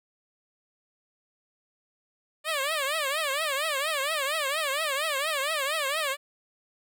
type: tone with vibrato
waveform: 10% pulse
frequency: 587.3 Hz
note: D5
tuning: in tune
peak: -18 dBFS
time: 2.44-6.17 s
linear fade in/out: 50 ms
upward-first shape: triangle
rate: 4.3 Hz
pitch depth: 200 cents each way
effects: none